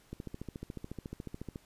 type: click train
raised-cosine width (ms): 3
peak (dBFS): -27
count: 21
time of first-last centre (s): 0.13-1.559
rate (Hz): 14
effects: pink hiss -64 dBFS RMS until 1.65 s + resampled to 32000 Hz